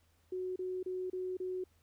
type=tone bursts; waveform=sine; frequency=368.9 Hz; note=F#4; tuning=5 cents flat; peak=-35 dBFS; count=5; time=0.32-1.64 s; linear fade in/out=5 ms; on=240 ms; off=30 ms; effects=added 82 Hz sine -69 dBFS peak until 1.82 s + pink hiss -73 dBFS RMS until 1.82 s